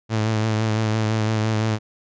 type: tone with vibrato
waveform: sawtooth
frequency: 109.5 Hz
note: A2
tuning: 8 cents flat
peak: -15 dBFS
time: 0.09-1.79 s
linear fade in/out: 50 ms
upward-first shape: triangle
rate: 5.9 Hz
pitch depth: 41 cents each way
effects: resampled to 16000 Hz